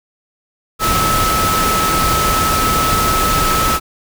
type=tone in noise; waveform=sine; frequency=1300 Hz; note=E6; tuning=24 cents flat; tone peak=-15 dBFS; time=0.79-3.8 s; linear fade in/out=50 ms; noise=pink; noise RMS=-17 dBFS; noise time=0.79-3.8 s; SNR=-1 dB; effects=none